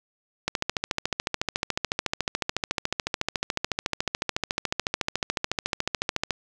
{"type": "click train", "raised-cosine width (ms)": 0.2, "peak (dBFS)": -7, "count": 82, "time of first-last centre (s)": [0.48, 6.307], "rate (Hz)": 13.9, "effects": []}